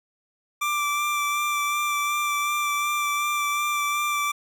25% pulse tone with vibrato, 1174.7 Hz, D6, in tune, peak -19 dBFS, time 0.61-4.32 s, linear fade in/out 10 ms, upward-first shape sine, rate 2.7 Hz, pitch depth 15 cents each way, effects none

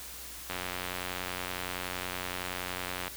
click train, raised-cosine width 0.3 ms, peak -18 dBFS, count 235, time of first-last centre 0.5-3.08 s, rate 90.7 Hz, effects added 60 Hz sine -52 dBFS peak until 3.16 s + white hiss -44 dBFS RMS until 3.16 s

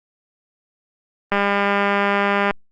click train, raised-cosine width 0.5 ms, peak -4 dBFS, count 240, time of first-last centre 1.32-2.509 s, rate 201 Hz, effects Opus 32 kbps

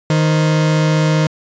40% pulse tone pair together, 155.56 / 522 Hz, D#3 / C5, 0 / -4 cents, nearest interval octave + major sixth, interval 2096 cents, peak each -11 / -22 dBFS, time 0.1-1.27 s, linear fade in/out 2 ms, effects resampled to 16000 Hz

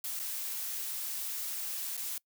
blue noise with dropouts, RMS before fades -37 dBFS, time 0.04-2.18 s, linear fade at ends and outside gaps 2 ms, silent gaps 0.193-0.197 / 1.969-1.975 s, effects noise-tail reverb RT60 0.1 s tail -24 dB re dry

